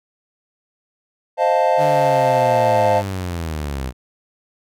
triangle chord, F dominant seventh, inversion second, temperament equal, 523.3 / 622.3 / 698.5 / 880 Hz, C5 / Eb5 / F5 / A5, 0 / 0 / 0 / 0 cents, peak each -17 dBFS, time 1.37-3.03 s, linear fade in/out 50 ms
sawtooth linear sweep, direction down, 152.1 to 61.74 Hz, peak -19 dBFS, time 1.77-3.93 s, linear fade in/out 50 ms
effects none

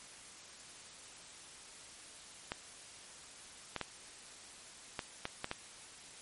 clicks, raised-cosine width 0.3 ms, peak -20 dBFS, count 7, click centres 2.519 / 3.763 / 3.813 / 4.992 / 5.254 / 5.444 / 5.514 s, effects white hiss -53 dBFS RMS until 6.21 s + MP3 48 kbps

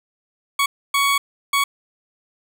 20% pulse tone bursts at uneven times, 1119 Hz, C#6, 16 cents sharp, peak -11 dBFS, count 3, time 0.59-0.66 / 0.94-1.18 / 1.53-1.64 s, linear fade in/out 5 ms, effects none

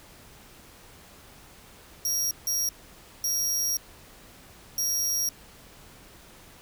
sawtooth tone bursts at uneven times, 5650 Hz, F8, 19 cents sharp, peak -22 dBFS, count 4, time 2.05-2.31 / 2.47-2.69 / 3.24-3.77 / 4.78-5.29 s, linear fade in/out 2 ms, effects pink hiss -51 dBFS RMS until 6.61 s

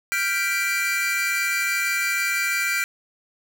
45% pulse chord, G dominant seventh, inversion third, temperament equal, 1396.9 / 1568 / 1975.5 / 2349 Hz, F6 / G6 / B6 / D7, 0 / 0 / 0 / 0 cents, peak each -29 / -28 / -29 / -24 dBFS, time 0.12-2.84 s, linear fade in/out 0 ms, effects none

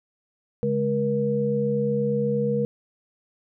sine tone cluster, 140.9 / 209.3 / 477.3 Hz, C#3 / G#3 / A#4, +29 / +14 / +41 cents, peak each -28 / -26 / -23 dBFS, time 0.63-2.65 s, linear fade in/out 0 ms, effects none

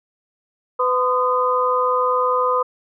sine tone cluster, 502 / 1021 / 1234 Hz, B4 / C6 / D#6, +28 / -43 / -15 cents, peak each -20 dBFS, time 0.79-2.63 s, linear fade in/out 10 ms, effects none

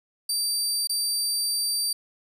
25% pulse tone with dropouts, 4662 Hz, D8, 14 cents flat, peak -19 dBFS, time 0.29-1.93 s, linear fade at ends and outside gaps 5 ms, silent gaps 0.873-0.894 s, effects none

